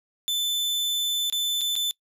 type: tone with dropouts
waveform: 40% pulse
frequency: 3520 Hz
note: A7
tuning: in tune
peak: -22 dBFS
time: 0.28-1.91 s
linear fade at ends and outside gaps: 0 ms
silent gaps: 1.299-1.325 / 1.61-1.615 / 1.755-1.763 s
effects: noise-tail reverb RT60 0.1 s tail -24 dB re dry